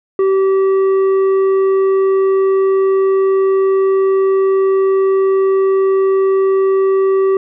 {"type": "tone with tanh clipping", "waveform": "triangle", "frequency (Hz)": 385.6, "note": "G4", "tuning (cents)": -28, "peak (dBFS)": -11, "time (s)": [0.19, 7.37], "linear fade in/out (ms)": 2, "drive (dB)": 11, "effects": []}